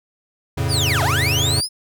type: chord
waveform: square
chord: F augmented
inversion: none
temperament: equal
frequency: 87.31 / 110 / 138.59 Hz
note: F2 / A2 / C#3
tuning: 0 / 0 / 0 cents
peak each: -24 dBFS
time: 0.57-1.61 s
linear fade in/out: 10 ms
type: linear two-way sweep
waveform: 30% pulse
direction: down then up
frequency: 5240 to 622.3 to 5240 Hz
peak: -16 dBFS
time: 0.68-1.69 s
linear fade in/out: 50 ms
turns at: 1.03 s
effects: none